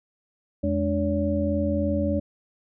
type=tone cluster; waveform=sine; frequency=84.8 / 209.6 / 292.9 / 567 Hz; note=E2 / G#3 / D4 / C#5; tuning=+50 / +16 / -5 / +39 cents; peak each=-27 dBFS; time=0.63-2.2 s; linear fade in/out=10 ms; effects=none